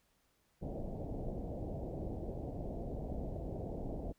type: low-pass noise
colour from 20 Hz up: pink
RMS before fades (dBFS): -41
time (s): 0.61-4.13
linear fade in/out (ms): 20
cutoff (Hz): 720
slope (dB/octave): 48
effects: pink hiss -75 dBFS RMS until 4.18 s